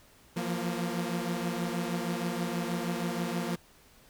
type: tone cluster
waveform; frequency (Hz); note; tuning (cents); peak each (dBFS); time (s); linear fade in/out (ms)
sawtooth; 170.9 / 177.2 / 232.8; F3 / F3 / A#3; -37 / +25 / -2; -31; 0.36-3.56; 10
effects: pink hiss -59 dBFS RMS until 4.09 s